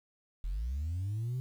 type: linear sweep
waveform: sine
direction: up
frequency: 38.89 to 130.81 Hz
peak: -30 dBFS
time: 0.44-1.4 s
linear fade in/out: 0 ms
effects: tanh soft clip ceiling -30 dBFS + 10-bit